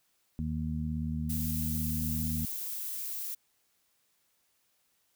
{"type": "harmonic tone", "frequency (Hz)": 77.78, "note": "D#2", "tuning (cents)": 0, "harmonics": [1, 2, 3], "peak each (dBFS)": [-35, -35, -35], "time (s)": [0.39, 2.45], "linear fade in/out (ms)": 0}
{"type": "noise", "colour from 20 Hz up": "violet", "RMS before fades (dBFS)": -37, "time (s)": [1.29, 3.35], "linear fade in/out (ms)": 10}
{"effects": ["white hiss -73 dBFS RMS until 5.15 s"]}